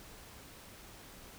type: silence
effects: pink hiss -53 dBFS RMS until 1.38 s